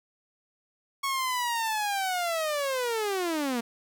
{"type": "linear sweep", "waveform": "sawtooth", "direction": "down", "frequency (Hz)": [1108.7, 226.7], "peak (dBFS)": -23, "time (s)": [1.03, 3.61], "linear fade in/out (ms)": 10, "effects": []}